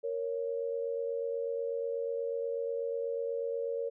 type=tone pair together; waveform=sine; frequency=466.2 / 554.4 Hz; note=A#4 / C#5; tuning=0 / 0 cents; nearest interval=minor third; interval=300 cents; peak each=-33 / -36 dBFS; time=0.03-3.9 s; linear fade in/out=20 ms; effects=none